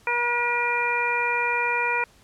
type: harmonic tone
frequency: 480 Hz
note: B4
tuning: 49 cents flat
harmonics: 1 / 2 / 3 / 4 / 5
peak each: -31 / -26 / -29 / -31 / -25 dBFS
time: 0.07-2.04 s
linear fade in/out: 2 ms
effects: pink hiss -56 dBFS RMS until 2.23 s + low-pass 11000 Hz 12 dB/octave